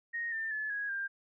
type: tone with pitch steps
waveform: sine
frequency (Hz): 1864.7 / 1792.9 / 1723.8 / 1657.4 / 1593.6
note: A#6 / A6 / A6 / G#6 / G6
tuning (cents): 0 / +32 / -36 / -4 / +28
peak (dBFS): -33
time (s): 0.13-1.08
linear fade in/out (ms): 20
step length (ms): 190
effects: none